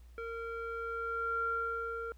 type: tone with low-pass filter sweep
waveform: square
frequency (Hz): 460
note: A#4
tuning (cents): -23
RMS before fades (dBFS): -37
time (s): 0.18-2.12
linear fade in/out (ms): 0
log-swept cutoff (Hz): 1800 to 1200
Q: 9
effects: added 60 Hz sine -52 dBFS peak until 2.17 s + pink hiss -70 dBFS RMS until 2.17 s